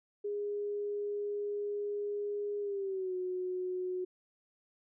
sine tone with pitch glide, 411 to 366.2 Hz, G#4 to F#4, -18 to -18 cents, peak -33 dBFS, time 0.24-4.05 s, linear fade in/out 10 ms, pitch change -200 cents, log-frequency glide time 2.6-3.15 s, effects none

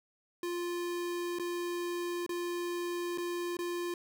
square tone with dropouts, 349.2 Hz, F4, in tune, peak -34 dBFS, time 0.43-3.94 s, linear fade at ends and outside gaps 2 ms, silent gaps 1.387-1.396 / 2.264-2.292 / 3.176-3.182 / 3.569-3.589 s, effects none

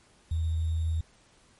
sine tone with sample-and-hold, 81 Hz, E2, 30 cents flat, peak -25 dBFS, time 0.31-1.01 s, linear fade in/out 5 ms, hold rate 3675 Hz, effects pink hiss -61 dBFS RMS until 1.59 s + MP3 48 kbps

